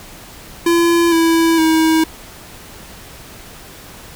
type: tone with pitch steps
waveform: square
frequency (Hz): 339.9 / 329.8 / 320.1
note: F4 / E4 / D#4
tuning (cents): -47 / +1 / +49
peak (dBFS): -11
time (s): 0.66-2.04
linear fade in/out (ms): 5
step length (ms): 460
effects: pink hiss -37 dBFS RMS until 4.15 s